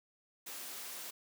white high-pass noise, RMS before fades -45 dBFS, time 0.46-1.11 s, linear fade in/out 10 ms, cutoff 220 Hz, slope 12 dB/octave, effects none

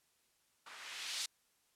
violet noise with low-pass filter sweep, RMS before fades -44 dBFS, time 0.66-1.26 s, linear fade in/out 5 ms, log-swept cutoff 1300 to 4800 Hz, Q 1.1, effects white hiss -75 dBFS RMS until 1.75 s + low-pass 12000 Hz 12 dB/octave

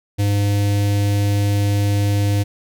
square tone with notch filter, 101.6 Hz, G#2, 38 cents flat, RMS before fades -17 dBFS, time 0.18-2.44 s, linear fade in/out 20 ms, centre 1200 Hz, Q 0.89, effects none

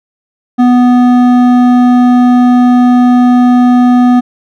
sine tone with hard clipping, 246.9 Hz, B3, in tune, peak -5 dBFS, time 0.58-4.21 s, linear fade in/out 20 ms, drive 10 dB, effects none

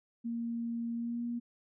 sine tone with pitch glide, 233.1 to 237.6 Hz, A#3 to A#3, 0 to +33 cents, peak -33 dBFS, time 0.24-1.4 s, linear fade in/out 20 ms, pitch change +33 cents, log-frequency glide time 0.94-1.23 s, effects none

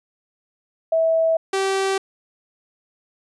sine / sawtooth tone pair in turn, 651 / 387.1 Hz, E5 / G4, -22 / -22 cents, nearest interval major sixth, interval 900 cents, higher first, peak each -15 dBFS, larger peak neither, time 0.92-1.37 / 1.53-1.98 s, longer neither, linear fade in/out 5 ms, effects resampled to 22050 Hz

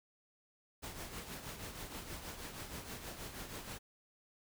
pink noise with tremolo, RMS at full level -44 dBFS, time 0.82-3.79 s, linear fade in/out 20 ms, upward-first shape triangle, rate 6.3 Hz, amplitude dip 60%, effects none

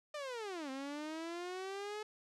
sawtooth linear two-way sweep, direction down then up, 610 to 261.5 to 429.8 Hz, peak -37 dBFS, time 0.14-2.03 s, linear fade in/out 5 ms, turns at 0.7 s, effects low-pass 7000 Hz 12 dB/octave

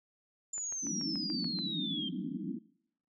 sine exponential sweep, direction down, 7180 to 3139 Hz, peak -35 dBFS, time 0.53-2.09 s, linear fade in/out 5 ms
click train, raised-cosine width 0.5 ms, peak -35 dBFS, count 8, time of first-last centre 0.58-1.589 s, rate 6.94 Hz
white band-pass noise, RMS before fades -38 dBFS, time 0.82-2.59 s, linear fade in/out 20 ms, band 160 to 320 Hz, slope 96 dB/octave
effects noise-tail reverb RT60 0.7 s tail -21 dB re dry

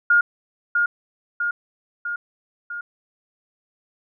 sine tone with echo, 1421 Hz, F6, 30 cents sharp, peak -12 dBFS, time 0.1-0.21 s, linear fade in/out 5 ms, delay 650 ms, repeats 4, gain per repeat -4 dB, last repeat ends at 2.81 s, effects none

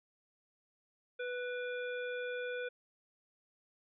harmonic tone with a mistuned harmonic, 493.9 Hz, B4, in tune, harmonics 1 / 3 / 5 / 7, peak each -38 / -42 / -49 / -53 dBFS, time 1.19-2.69 s, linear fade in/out 10 ms, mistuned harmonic 5, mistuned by -43 cents, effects none

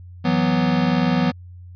square chord, E suspended second, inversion none, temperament equal, 164.81 / 185 / 246.9 Hz, E3 / F#3 / B3, 0 / 0 / 0 cents, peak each -22 / -22 / -21 dBFS, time 0.24-1.32 s, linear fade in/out 20 ms, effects added 89 Hz sine -37 dBFS peak until 1.75 s + resampled to 11025 Hz

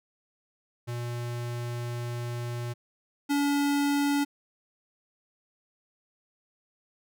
square tone pair in turn, 120 / 285.4 Hz, B2 / D4, -49 / -49 cents, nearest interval octave + minor third, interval 1500 cents, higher second, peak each -32 / -24 dBFS, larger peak second, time 0.87-2.74 / 3.29-4.25 s, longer first, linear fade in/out 20 ms, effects none

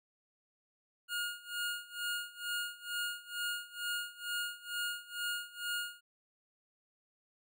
25% pulse tone with tremolo, 1428 Hz, F6, 38 cents sharp, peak -30 dBFS, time 1.08-6.01 s, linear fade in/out 50 ms, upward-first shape sine, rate 2.2 Hz, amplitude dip 90%, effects none

